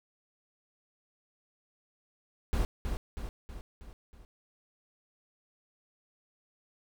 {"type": "noise with echo", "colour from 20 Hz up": "brown", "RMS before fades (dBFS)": -28, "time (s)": [2.53, 2.65], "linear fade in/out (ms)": 0, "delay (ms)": 320, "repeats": 5, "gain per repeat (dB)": -5, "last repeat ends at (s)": 4.25, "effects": []}